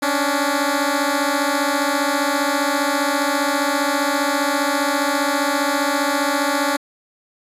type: beating tone pair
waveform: 10% pulse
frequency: 277.2 / 292.2 Hz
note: C#4 / D4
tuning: 0 / -9 cents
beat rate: 15 Hz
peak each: -12 dBFS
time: 0.02-6.77 s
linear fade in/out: 10 ms
effects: resampled to 32000 Hz